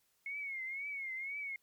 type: tone with vibrato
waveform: sine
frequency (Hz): 2177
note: C#7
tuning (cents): -32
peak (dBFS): -38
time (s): 0.26-1.56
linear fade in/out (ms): 2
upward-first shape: triangle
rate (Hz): 2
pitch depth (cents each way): 110
effects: white hiss -75 dBFS RMS until 1.62 s + MP3 96 kbps